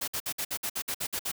white noise bursts, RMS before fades -32 dBFS, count 11, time 0.01-1.318 s, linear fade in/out 10 ms, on 68 ms, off 56 ms, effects none

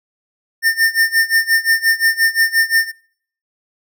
square tone with tremolo, 1809 Hz, A6, 48 cents sharp, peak -10 dBFS, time 0.62-2.92 s, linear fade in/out 50 ms, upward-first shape sine, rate 5.7 Hz, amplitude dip 90%, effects noise-tail reverb RT60 0.6 s tail -24 dB re dry

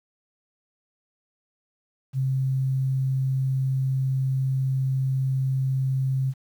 sine tone, 132.7 Hz, C3, 25 cents sharp, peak -21 dBFS, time 2.13-6.34 s, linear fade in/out 50 ms, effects 9-bit

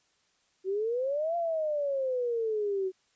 sine exponential two-way sweep, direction up then down, 370 to 693 to 370 Hz, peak -27 dBFS, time 0.64-2.92 s, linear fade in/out 50 ms, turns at 1.36 s, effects white hiss -70 dBFS RMS until 3.15 s + resampled to 16000 Hz

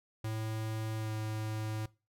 square tone with pitch glide, 110 to 108.74 Hz, A2 to A2, 0 to -20 cents, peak -35 dBFS, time 0.24-1.86 s, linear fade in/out 5 ms, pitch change -20 cents, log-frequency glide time 0.97-1.11 s, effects noise-tail reverb RT60 0.3 s tail -21 dB re dry

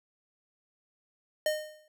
square tone with exponential decay, 613 Hz, D#5, 26 cents flat, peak -24 dBFS, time 1.46-1.88 s, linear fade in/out 2 ms, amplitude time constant 90 ms, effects none

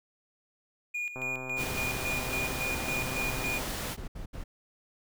triangle tone with tremolo, 2438 Hz, D#7, 36 cents flat, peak -29 dBFS, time 0.94-3.6 s, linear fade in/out 10 ms, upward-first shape square, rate 3.6 Hz, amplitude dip 65%
click train, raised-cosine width 1 ms, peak -27 dBFS, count 320, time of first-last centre 1.16-3.633 s, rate 129 Hz
pink noise, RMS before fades -35 dBFS, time 1.56-3.97 s, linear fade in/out 50 ms
brown noise bursts, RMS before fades -38 dBFS, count 3, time 3.97-4.44 s, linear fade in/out 10 ms, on 110 ms, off 70 ms
effects none

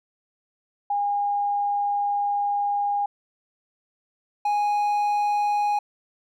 sine / triangle tone pair in turn, 814 / 827.3 Hz, G#5 / G#5, -35 / -7 cents, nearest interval unison, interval 28 cents, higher second, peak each -21 / -18 dBFS, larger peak second, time 0.9-3.06 / 4.45-5.79 s, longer first, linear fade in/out 5 ms, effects none

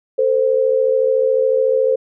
sine tone pair together, 447.1 / 521 Hz, A4 / C5, +28 / -7 cents, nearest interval minor third, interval 265 cents, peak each -17 / -14 dBFS, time 0.18-1.96 s, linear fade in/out 10 ms, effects none

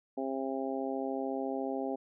harmonic tone, 133.9 Hz, C3, 40 cents sharp, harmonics 2 / 3 / 4 / 5 / 6, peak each -36 / -38 / -39 / -40 / -41 dBFS, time 0.17-1.96 s, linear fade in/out 10 ms, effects none

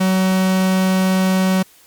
45% pulse tone, 187.8 Hz, F#3, 26 cents sharp, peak -13 dBFS, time 0-1.63 s, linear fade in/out 10 ms, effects white hiss -49 dBFS RMS until 1.86 s + MP3 96 kbps

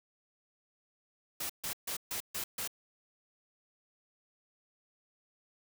white noise bursts, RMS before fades -37 dBFS, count 6, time 1.4-2.676 s, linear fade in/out 5 ms, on 96 ms, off 140 ms, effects none

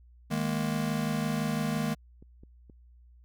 square chord, D# suspended fourth, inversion none, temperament just, 155.56 / 207.4 / 233.3 Hz, D#3 / G#3 / A#3, 0 / -2 / +2 cents, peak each -33 dBFS, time 0.3-1.95 s, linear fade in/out 20 ms
clicks, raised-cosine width 3 ms, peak -38 dBFS, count 4, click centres 1.775 / 2.225 / 2.435 / 2.698 s
effects added 60 Hz sine -53 dBFS peak until 3.24 s

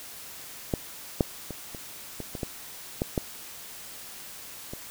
clicks, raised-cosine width 2 ms, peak -11 / -7 / -22 / -25 / -21 / -21 / -16 / -12 / -11 / -23 dBFS, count 10, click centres 0.738 / 1.208 / 1.507 / 1.748 / 2.203 / 2.352 / 2.432 / 3.019 / 3.178 / 4.735 s, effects white hiss -43 dBFS RMS until 4.9 s

